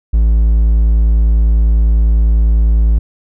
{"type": "tone", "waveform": "triangle", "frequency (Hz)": 55, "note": "A1", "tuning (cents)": 0, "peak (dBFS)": -5, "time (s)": [0.13, 2.99], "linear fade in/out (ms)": 10, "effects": []}